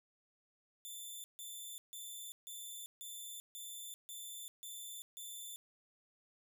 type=tone bursts; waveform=10% pulse; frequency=3536 Hz; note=A7; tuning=8 cents sharp; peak=-38 dBFS; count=9; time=0.85-5.56 s; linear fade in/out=0 ms; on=390 ms; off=150 ms; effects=none